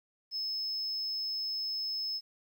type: tone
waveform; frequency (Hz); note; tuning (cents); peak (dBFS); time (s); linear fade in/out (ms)
sine; 5200; E8; -24; -30; 0.31-2.21; 50
effects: tanh soft clip ceiling -31 dBFS + 11-bit